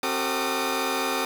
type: tone cluster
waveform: 15% pulse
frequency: 266.4 / 378.7 / 453.4 / 1221 Hz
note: C4 / F#4 / A#4 / D#6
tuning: +31 / +40 / -48 / -33 cents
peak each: -24 dBFS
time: 0.03-1.25 s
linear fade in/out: 2 ms
effects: 7-bit